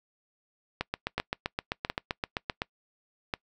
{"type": "two click trains", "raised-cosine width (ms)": 0.3, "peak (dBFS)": [-13, -13], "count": [4, 14], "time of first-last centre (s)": [[1.18, 3.338], [0.81, 2.498]], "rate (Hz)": [1.39, 7.7], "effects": ["noise-tail reverb RT60 0.1 s tail -24 dB re dry"]}